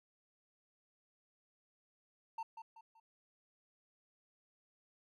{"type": "tone with echo", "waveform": "triangle", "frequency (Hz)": 900, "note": "A5", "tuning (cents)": 39, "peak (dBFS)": -37, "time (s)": [2.38, 2.43], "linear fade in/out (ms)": 5, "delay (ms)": 190, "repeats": 3, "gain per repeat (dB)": -8, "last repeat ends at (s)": 3, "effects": []}